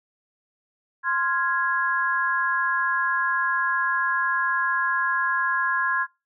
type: chord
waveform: sine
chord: F minor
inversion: second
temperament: equal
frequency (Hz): 1046.5 / 1396.9 / 1661.2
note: C6 / F6 / Ab6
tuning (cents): 0 / 0 / 0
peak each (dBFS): -25 / -29 / -23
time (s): 1.03-6.07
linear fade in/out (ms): 50
effects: noise-tail reverb RT60 0.3 s tail -26 dB re dry